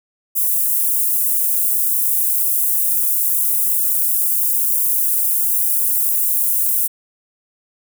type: high-pass noise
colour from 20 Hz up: white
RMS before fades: -17 dBFS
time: 0.35-6.88 s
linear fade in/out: 20 ms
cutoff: 10000 Hz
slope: 24 dB/octave
effects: none